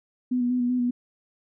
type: tone with vibrato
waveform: sine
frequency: 246.9 Hz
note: B3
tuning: in tune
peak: -21 dBFS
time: 0.31-0.91 s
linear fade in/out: 10 ms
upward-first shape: square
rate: 5.2 Hz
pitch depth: 23 cents each way
effects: none